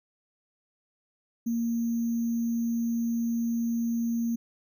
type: tone with sample-and-hold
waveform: sine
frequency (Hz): 232.4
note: A#3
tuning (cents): -5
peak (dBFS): -25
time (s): 1.46-4.36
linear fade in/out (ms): 10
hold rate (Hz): 6300
effects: none